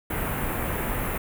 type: band-stop noise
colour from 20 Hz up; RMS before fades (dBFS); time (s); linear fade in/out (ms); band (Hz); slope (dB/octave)
pink; -28; 0.1-1.18; 5; 2400 to 11000; 24
effects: none